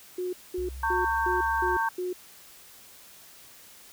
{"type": "tone bursts", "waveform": "sine", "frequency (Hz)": 362.6, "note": "F#4", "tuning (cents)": -35, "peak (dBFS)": -28, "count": 6, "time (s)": [0.18, 2.13], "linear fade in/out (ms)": 5, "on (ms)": 150, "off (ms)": 210}
{"type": "tone with pitch glide", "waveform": "sine", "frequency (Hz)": [64.9, 65.5], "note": ["C2", "C2"], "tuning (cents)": [-13, 2], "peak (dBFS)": -36, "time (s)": [0.58, 1.77], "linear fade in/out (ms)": 0, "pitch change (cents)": 15, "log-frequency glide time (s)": [0.75, 1.49]}
{"type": "chord", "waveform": "sine", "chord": "G diminished", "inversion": "first", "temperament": "equal with one note detuned", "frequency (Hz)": [909.5, 1108.7, 1568], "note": ["Bb5", "Db6", "G6"], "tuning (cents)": [-43, 0, 0], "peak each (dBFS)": [-26, -32, -29], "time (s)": [0.83, 1.89], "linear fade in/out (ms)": 5}
{"effects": ["white hiss -51 dBFS RMS until 3.92 s"]}